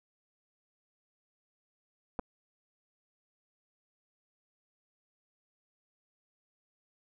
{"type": "clicks", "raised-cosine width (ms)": 1, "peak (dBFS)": -21, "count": 2, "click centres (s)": [2.191, 2.195], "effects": []}